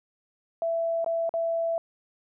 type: tone with dropouts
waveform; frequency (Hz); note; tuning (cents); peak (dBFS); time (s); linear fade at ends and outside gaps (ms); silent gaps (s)
sine; 665; E5; +15; -24; 0.62-1.78; 1; 1.045-1.062 / 1.293-1.339
effects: none